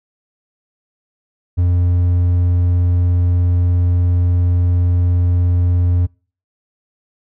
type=tone; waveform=triangle; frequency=88.3 Hz; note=F2; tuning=20 cents sharp; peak=-9 dBFS; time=1.57-6.07 s; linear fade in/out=20 ms; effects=noise-tail reverb RT60 0.4 s tail -26 dB re dry